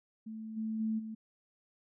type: tone with level steps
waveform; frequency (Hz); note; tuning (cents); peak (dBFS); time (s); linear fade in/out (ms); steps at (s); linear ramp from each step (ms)
sine; 220; A3; 0; -40 / -33 / -30 / -39; 0.26-1.15; 10; 0.56 / 0.79 / 0.98; 20
effects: none